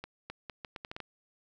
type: accelerating click train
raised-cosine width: 0.3 ms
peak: -24 dBFS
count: 9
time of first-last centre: 0.04-1.003 s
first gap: 260 ms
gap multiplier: 0.76
effects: none